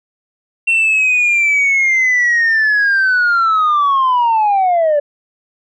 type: linear sweep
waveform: sine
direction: down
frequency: 2722 to 570 Hz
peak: -8 dBFS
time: 0.67-5 s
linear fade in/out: 10 ms
effects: tanh soft clip ceiling -8 dBFS